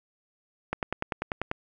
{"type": "click train", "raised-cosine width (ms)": 0.5, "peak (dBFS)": -13, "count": 9, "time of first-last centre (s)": [0.73, 1.514], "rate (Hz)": 10.2, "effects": []}